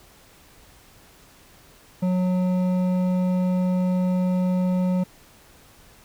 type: tone with hard clipping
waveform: sine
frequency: 182.6 Hz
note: F#3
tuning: 23 cents flat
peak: -21 dBFS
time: 2.02-5.04 s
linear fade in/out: 10 ms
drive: 9 dB
effects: pink hiss -52 dBFS RMS until 6.04 s